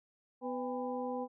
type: harmonic tone with a mistuned harmonic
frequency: 250 Hz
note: B3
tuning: 21 cents sharp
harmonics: 1 / 2 / 3 / 4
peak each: -39 / -38 / -41 / -46 dBFS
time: 0.41-1.28 s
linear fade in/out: 50 ms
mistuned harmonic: 3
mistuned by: +110 cents
effects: none